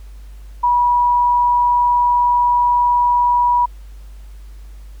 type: tone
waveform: sine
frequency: 971 Hz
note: B5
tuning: 30 cents flat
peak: -11 dBFS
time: 0.63-3.66 s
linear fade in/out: 10 ms
effects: added 50 Hz sine -33 dBFS peak until 5 s + pink hiss -53 dBFS RMS until 5 s